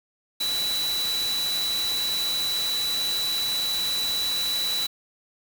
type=tone in noise; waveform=sine; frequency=3951 Hz; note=B7; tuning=in tune; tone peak=-24 dBFS; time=0.4-4.87 s; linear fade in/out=10 ms; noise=white; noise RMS=-32 dBFS; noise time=0.4-4.87 s; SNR=+5 dB; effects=none